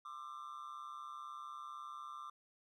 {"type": "tone with amplitude modulation", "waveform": "triangle", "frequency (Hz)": 1189, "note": "D6", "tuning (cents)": 21, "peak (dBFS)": -40, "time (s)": [0.05, 2.3], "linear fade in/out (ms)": 5, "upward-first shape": "sine", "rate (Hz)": 140, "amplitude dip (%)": 90, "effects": []}